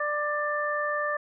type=harmonic tone; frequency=592 Hz; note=D5; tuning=14 cents sharp; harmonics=1 / 2 / 3; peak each=-30 / -30 / -30 dBFS; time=0-1.17 s; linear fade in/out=5 ms; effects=none